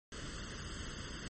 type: noise with comb filter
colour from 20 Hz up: pink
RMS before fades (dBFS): -44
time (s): 0.12-1.28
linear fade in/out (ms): 2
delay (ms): 0.63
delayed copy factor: +0.75
effects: MP3 32 kbps